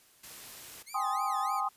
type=noise; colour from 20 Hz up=white; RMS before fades=-47 dBFS; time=0.23-0.83 s; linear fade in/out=10 ms
type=tone with vibrato; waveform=10% pulse; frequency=2011 Hz; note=B6; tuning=31 cents sharp; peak=-36 dBFS; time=0.86-1.61 s; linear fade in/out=20 ms; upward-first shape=sine; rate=3.3 Hz; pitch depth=290 cents each way
type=chord; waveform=sine; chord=Ab major seventh; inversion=third; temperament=equal; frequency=784 / 830.6 / 1046.5 / 1244.5 Hz; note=G5 / Ab5 / C6 / Eb6; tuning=0 / 0 / 0 / 0 cents; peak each=-34 / -36 / -35 / -32 dBFS; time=0.94-1.69 s; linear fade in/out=10 ms
effects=white hiss -62 dBFS RMS until 1.76 s + resampled to 32000 Hz